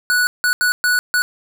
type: tone bursts at uneven times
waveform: square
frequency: 1474 Hz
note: F#6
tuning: 7 cents flat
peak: -14 dBFS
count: 5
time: 0.1-0.27 / 0.44-0.53 / 0.61-0.72 / 0.84-0.99 / 1.14-1.22 s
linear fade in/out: 0 ms
effects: none